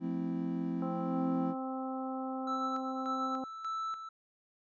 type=chord; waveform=triangle; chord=F major seventh; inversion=none; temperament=equal with one note detuned; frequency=174.61 / 220 / 260.6 / 329.6 Hz; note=F3 / A3 / C4 / E4; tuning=0 / 0 / -7 / 0 cents; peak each=-35 / -39 / -34 / -38 dBFS; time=0-1.55 s; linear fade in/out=50 ms
type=harmonic tone; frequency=262 Hz; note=C4; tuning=2 cents sharp; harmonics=1 / 2 / 3 / 4 / 5; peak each=-37 / -43 / -41 / -51 / -45 dBFS; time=0.82-3.44 s; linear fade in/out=2 ms
type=tone with tremolo; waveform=triangle; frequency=1318.5 Hz; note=E6; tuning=in tune; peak=-32 dBFS; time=2.47-4.09 s; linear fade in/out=5 ms; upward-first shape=square; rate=1.7 Hz; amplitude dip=60%
effects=resampled to 16000 Hz